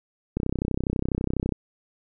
click train, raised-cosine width 3 ms, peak -12 dBFS, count 38, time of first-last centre 0.37-1.523 s, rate 32.1 Hz, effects none

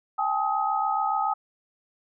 sine tone cluster, 793 / 860 / 1263 Hz, G5 / A5 / D#6, +20 / -40 / +26 cents, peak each -27 dBFS, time 0.18-1.34 s, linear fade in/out 10 ms, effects none

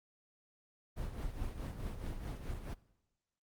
brown noise with tremolo, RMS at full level -38 dBFS, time 0.96-2.75 s, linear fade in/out 20 ms, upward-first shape triangle, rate 4.7 Hz, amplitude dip 65%, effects noise-tail reverb RT60 1.0 s tail -21 dB re dry + Opus 24 kbps

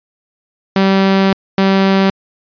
sawtooth tone bursts at uneven times, 193.4 Hz, G3, 23 cents flat, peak -5 dBFS, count 2, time 0.76-1.33 / 1.58-2.1 s, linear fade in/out 2 ms, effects resampled to 11025 Hz

